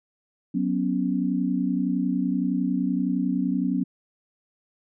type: chord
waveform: sine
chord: F# suspended fourth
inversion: none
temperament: just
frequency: 185 / 246.7 / 277.5 Hz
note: F#3 / B3 / C#4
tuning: 0 / -2 / +2 cents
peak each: -26 dBFS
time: 0.54-3.84 s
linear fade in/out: 10 ms
effects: none